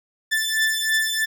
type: beating tone pair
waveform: sawtooth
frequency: 1760 / 1763.1 Hz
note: A6 / A6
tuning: 0 / +3 cents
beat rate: 3.1 Hz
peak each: -19 dBFS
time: 0.31-1.26 s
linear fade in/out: 20 ms
effects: none